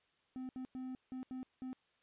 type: tone bursts at uneven times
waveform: triangle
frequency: 257.4 Hz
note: C4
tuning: 28 cents flat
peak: -39 dBFS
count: 6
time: 0.36-0.49 / 0.56-0.65 / 0.75-0.95 / 1.12-1.23 / 1.31-1.43 / 1.62-1.73 s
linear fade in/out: 0 ms
effects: white hiss -75 dBFS RMS until 2.02 s + resampled to 8000 Hz